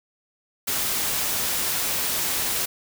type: noise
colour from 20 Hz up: white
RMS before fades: -25 dBFS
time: 0.67-2.66 s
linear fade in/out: 10 ms
effects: none